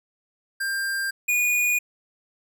square tone pair in turn, 1591 / 2452 Hz, G6 / D#7, +25 / -26 cents, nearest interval perfect fifth, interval 749 cents, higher second, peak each -25 / -20 dBFS, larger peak second, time 0.6-1.11 / 1.28-1.79 s, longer neither, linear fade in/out 10 ms, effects none

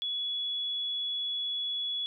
sine tone, 3389 Hz, G#7, 34 cents sharp, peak -30 dBFS, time 0.02-2.06 s, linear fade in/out 0 ms, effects none

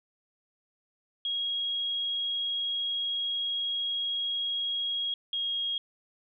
sine tone pair in turn, 3291 / 3270 Hz, G#7 / G#7, -16 / -28 cents, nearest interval unison, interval 12 cents, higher first, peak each -28 / -28 dBFS, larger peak neither, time 1.25-5.14 / 5.33-5.78 s, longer first, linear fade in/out 2 ms, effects none

